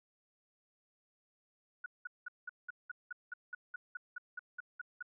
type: tone bursts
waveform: sine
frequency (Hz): 1465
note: F#6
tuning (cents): -18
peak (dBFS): -39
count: 16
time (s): 1.84-5.026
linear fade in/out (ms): 5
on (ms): 21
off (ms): 190
effects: none